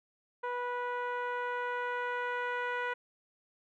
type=tone with low-pass filter sweep; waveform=10% pulse; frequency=490 Hz; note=B4; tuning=14 cents flat; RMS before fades=-35 dBFS; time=0.43-2.94 s; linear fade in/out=10 ms; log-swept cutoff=1100 to 1700 Hz; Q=1.3; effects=none